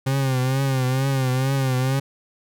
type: tone with vibrato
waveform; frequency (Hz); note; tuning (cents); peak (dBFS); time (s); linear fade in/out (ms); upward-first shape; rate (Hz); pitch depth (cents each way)
40% pulse; 132.2; C3; +18; -18; 0.06-2; 10; triangle; 2.2; 78
effects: none